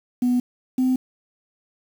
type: tone pair in turn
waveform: sine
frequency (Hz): 246.9 / 256.6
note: B3 / C4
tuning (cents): 0 / -34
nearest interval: minor second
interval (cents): 66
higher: second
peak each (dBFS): -15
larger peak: neither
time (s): 0.22-0.4 / 0.78-0.96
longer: neither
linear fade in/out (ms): 5
effects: tanh soft clip ceiling -14 dBFS + 7-bit